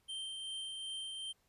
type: tone with tremolo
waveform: square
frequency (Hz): 3136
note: G7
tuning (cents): 0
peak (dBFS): -40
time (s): 0.08-1.33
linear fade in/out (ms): 20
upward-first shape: sine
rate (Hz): 2.6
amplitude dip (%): 25
effects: pink hiss -75 dBFS RMS until 1.48 s + resampled to 32000 Hz